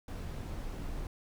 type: noise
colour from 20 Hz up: brown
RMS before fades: -39 dBFS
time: 0.08-1.07 s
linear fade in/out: 2 ms
effects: none